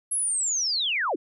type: linear sweep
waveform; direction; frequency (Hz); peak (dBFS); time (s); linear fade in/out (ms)
sine; down; 11000 to 233.1; -23; 0.11-1.16; 10
effects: none